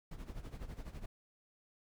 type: noise with tremolo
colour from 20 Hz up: brown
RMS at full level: -43 dBFS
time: 0.11-1.06 s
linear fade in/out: 5 ms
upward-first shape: sine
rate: 12 Hz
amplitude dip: 75%
effects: none